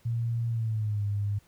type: tone with pitch glide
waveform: sine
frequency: 116.54 to 102.04 Hz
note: A#2 to G#2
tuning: 0 to -30 cents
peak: -26 dBFS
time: 0.05-1.39 s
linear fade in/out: 10 ms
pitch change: -230 cents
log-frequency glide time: 0.49-1.04 s
effects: pink hiss -63 dBFS RMS until 1.47 s